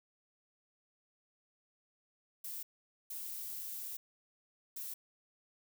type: noise bursts at uneven times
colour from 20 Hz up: violet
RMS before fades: -43 dBFS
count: 3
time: 2.44-2.63 / 3.1-3.97 / 4.76-4.94 s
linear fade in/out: 5 ms
effects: none